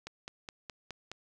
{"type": "click train", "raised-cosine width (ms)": 0.2, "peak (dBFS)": -24, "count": 6, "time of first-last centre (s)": [0.07, 1.116], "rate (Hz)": 4.78, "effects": []}